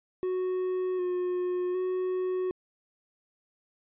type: tone with vibrato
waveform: triangle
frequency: 364.6 Hz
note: F#4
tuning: 25 cents flat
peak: -25 dBFS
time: 0.23-2.51 s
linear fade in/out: 0 ms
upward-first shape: square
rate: 0.66 Hz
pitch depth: 20 cents each way
effects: resampled to 8000 Hz